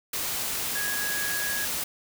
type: tone in noise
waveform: sine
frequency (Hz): 1661.2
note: G#6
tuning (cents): 0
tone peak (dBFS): -30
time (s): 0.75-1.65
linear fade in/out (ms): 5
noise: white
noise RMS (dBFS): -30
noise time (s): 0.13-1.84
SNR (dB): -3
effects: none